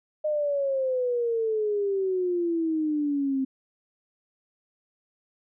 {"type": "exponential sweep", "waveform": "sine", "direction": "down", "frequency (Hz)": [615, 263], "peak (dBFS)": -23, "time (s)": [0.24, 3.45], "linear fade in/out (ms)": 10, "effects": []}